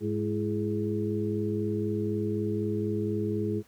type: harmonic tone with a mistuned harmonic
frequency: 104.6 Hz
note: G#2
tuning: 13 cents sharp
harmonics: 1 / 2 / 3 / 4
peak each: -32 / -32 / -32 / -32 dBFS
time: 0-3.63 s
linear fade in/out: 50 ms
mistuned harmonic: 3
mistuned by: +110 cents
effects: pink hiss -61 dBFS RMS until 3.67 s + high-pass 60 Hz 12 dB/octave